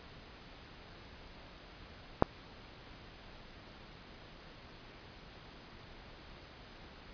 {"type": "click", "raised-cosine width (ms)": 1, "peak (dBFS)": -8, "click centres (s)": 2.224, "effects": ["pink hiss -53 dBFS RMS until 7.13 s", "resampled to 11025 Hz"]}